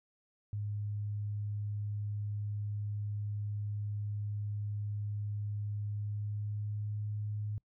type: tone with pitch glide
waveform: sine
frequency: 103.7 to 104.97 Hz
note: G#2 to G#2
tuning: -2 to +19 cents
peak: -34 dBFS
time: 0.53-7.58 s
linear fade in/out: 0 ms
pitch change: +21 cents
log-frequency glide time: 5.9-7.01 s
effects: noise-tail reverb RT60 0.1 s tail -26 dB re dry